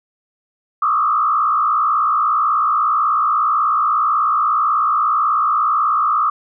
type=tone with frequency modulation; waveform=sine; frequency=1220 Hz; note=D#6; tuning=34 cents flat; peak=-13 dBFS; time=0.82-6.3 s; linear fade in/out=5 ms; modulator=58.2 Hz; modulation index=1.4; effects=none